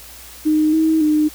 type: tone with pitch steps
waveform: sine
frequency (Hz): 308.1 / 318.1 / 304.3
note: D#4 / D#4 / D#4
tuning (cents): -17 / +38 / -38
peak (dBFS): -12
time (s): 0.45-1.29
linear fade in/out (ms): 20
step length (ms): 280
effects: added 60 Hz sine -45 dBFS peak until 1.34 s + white hiss -39 dBFS RMS until 1.34 s